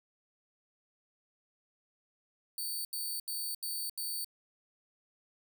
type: tone bursts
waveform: 5% pulse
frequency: 4543 Hz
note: C#8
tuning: 42 cents sharp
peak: -28 dBFS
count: 5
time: 2.58-4.246 s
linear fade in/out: 2 ms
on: 270 ms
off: 79 ms
effects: none